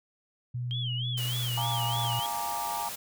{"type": "tone with pitch glide", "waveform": "sine", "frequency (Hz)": [122.7, 119.55], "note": ["B2", "A#2"], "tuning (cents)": [-11, 44], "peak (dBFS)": -30, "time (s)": [0.54, 2.2], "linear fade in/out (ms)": 10, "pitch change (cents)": -45, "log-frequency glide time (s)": [1.13, 1.91]}
{"type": "tone with vibrato", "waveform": "sine", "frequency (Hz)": 3136, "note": "G7", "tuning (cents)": 0, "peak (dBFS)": -33, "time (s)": [0.71, 2.26], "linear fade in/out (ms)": 0, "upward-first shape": "sine", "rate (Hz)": 3.3, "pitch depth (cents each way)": 160}
{"type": "noise", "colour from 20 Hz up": "white", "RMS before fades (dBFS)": -38, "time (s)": [1.17, 2.96], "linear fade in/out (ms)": 10}
{"type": "chord", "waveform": "sine", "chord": "Bb dominant seventh", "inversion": "second", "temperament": "equal", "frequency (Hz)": [698.5, 830.6, 932.3, 1174.7], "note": ["F5", "Ab5", "Bb5", "D6"], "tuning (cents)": [0, 0, 0, 0], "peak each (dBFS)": [-40, -35, -34, -39], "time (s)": [1.57, 2.89], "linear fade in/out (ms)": 5}
{"effects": []}